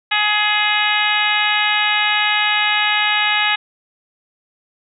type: harmonic tone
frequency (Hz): 419.9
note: G#4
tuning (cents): +19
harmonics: 2 / 3 / 4 / 5 / 6 / 7 / 8 / 9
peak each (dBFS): -22 / -25 / -21 / -21 / -21 / -22 / -27 / -25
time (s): 0.11-3.56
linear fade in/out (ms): 10
effects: none